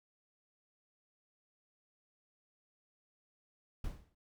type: noise with exponential decay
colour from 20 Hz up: brown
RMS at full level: -37 dBFS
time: 3.84-4.15 s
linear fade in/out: 5 ms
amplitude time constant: 67 ms
effects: none